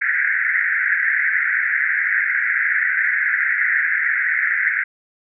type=band-pass noise; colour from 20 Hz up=white; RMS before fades=-19 dBFS; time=0.01-4.84 s; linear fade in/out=10 ms; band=1500 to 2100 Hz; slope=96 dB/octave; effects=none